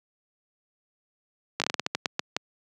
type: slowing click train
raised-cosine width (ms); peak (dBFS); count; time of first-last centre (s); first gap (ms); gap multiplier
0.2; -7; 12; 1.6-2.366; 17; 1.26
effects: high-pass 150 Hz 12 dB/octave